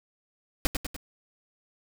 pink noise with echo, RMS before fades -23 dBFS, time 0.65-0.67 s, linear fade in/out 0 ms, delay 98 ms, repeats 3, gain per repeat -5 dB, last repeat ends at 0.964 s, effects none

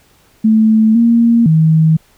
sine tone with pitch steps, 219.3 / 232.9 / 158.9 Hz, A3 / A#3 / D#3, -6 / -1 / +37 cents, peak -6 dBFS, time 0.44-1.97 s, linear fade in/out 10 ms, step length 510 ms, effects pink hiss -51 dBFS RMS until 2.17 s

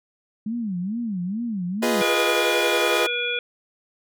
sine tone with vibrato, 205 Hz, G#3, 22 cents flat, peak -24 dBFS, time 0.46-2.02 s, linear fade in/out 5 ms, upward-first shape sine, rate 2.3 Hz, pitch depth 270 cents each way
sawtooth chord, F half-diminished seventh, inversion none, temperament equal, 349.2 / 415.3 / 493.9 / 622.3 Hz, F4 / Ab4 / Cb5 / Eb5, 0 / 0 / 0 / 0 cents, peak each -22 dBFS, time 1.82-3.07 s, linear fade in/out 10 ms
harmonic tone, 482.9 Hz, B4, 39 cents flat, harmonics 1 / 3 / 5 / 7, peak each -30 / -30 / -26 / -28 dBFS, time 2.01-3.39 s, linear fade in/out 2 ms
effects none

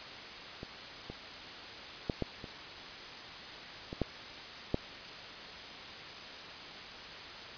clicks, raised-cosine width 2 ms, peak -28 / -28 / -17 / -18 / -30 / -26 / -16 / -15 dBFS, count 8, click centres 0.631 / 1.1 / 2.098 / 2.223 / 2.442 / 3.929 / 4.017 / 4.744 s, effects white hiss -45 dBFS RMS until 7.57 s + resampled to 11025 Hz

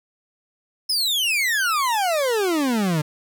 40% pulse exponential sweep, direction down, 5274 to 145.7 Hz, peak -18 dBFS, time 0.89-3.02 s, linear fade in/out 10 ms, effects none

